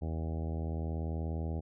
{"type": "harmonic tone", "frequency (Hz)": 80.3, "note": "E2", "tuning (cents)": -45, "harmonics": [1, 2, 3, 4, 5, 6, 7, 8, 9, 10], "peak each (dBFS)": [-34, -40, -44, -46, -48, -50, -51, -52, -53, -54], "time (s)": [0.01, 1.61], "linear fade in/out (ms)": 20, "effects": []}